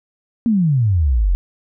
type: exponential sweep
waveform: sine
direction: down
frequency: 241.4 to 41.2 Hz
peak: -12 dBFS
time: 0.46-1.35 s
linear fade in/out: 0 ms
effects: none